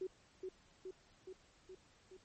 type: tone with echo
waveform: sine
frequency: 373.8 Hz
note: F#4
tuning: 18 cents sharp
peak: -38 dBFS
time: 0.01-0.07 s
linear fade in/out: 5 ms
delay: 420 ms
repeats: 5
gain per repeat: -3 dB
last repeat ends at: 2.17 s
effects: pink hiss -68 dBFS RMS until 2.24 s + MP3 32 kbps